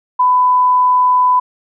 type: tone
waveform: sine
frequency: 1000 Hz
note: B5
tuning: 21 cents sharp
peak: -8 dBFS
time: 0.19-1.4 s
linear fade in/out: 10 ms
effects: none